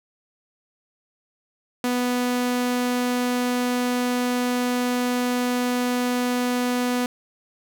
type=tone; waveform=sawtooth; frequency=246.9 Hz; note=B3; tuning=in tune; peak=-17 dBFS; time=1.84-7.06 s; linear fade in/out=2 ms; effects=none